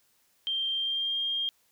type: tone with pitch glide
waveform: sine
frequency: 3166 to 3214 Hz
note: G7 to G7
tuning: +17 to +43 cents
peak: -27 dBFS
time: 0.47-1.49 s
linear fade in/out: 0 ms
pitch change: +26 cents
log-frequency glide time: 0.74-1.2 s
effects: white hiss -68 dBFS RMS until 1.71 s